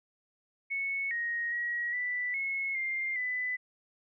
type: tone with pitch steps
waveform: sine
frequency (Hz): 2206 / 1876 / 1906 / 1977 / 2182 / 2106 / 1999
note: C#7 / A#6 / A#6 / B6 / C#7 / C7 / B6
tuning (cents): -9 / +11 / +38 / +1 / -28 / +11 / +20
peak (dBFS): -30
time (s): 0.7-3.57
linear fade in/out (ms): 20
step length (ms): 410
effects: none